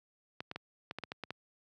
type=clicks; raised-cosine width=0.3 ms; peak=-23 dBFS; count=9; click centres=0.405 / 0.514 / 0.56 / 0.911 / 0.986 / 1.037 / 1.119 / 1.237 / 1.306 s; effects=high-pass 100 Hz 12 dB/octave